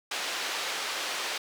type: band-pass noise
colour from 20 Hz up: white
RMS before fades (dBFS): -33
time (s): 0.11-1.38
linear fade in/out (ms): 5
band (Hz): 460 to 4200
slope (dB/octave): 12
effects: none